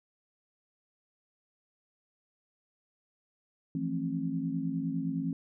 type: chord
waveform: sine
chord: F major seventh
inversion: third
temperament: equal with one note detuned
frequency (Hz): 164.81 / 174.61 / 220 / 267.6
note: E3 / F3 / A3 / C4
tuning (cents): 0 / 0 / 0 / +39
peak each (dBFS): -35 / -37 / -39 / -33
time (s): 3.75-5.33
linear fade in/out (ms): 2
effects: none